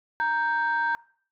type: tone pair together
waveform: sine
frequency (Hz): 932.3 / 1567.9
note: A#5 / G6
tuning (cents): 0 / 0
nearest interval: major sixth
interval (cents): 900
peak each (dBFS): -24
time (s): 0.2-0.95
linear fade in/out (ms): 0
effects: noise-tail reverb RT60 0.5 s tail -23 dB re dry + tanh soft clip ceiling -17 dBFS